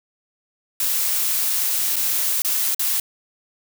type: noise with dropouts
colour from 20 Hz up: blue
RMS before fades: -21 dBFS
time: 0.8-3 s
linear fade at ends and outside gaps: 2 ms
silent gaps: 1.959-1.964 / 2.42-2.447 / 2.747-2.794 s
effects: none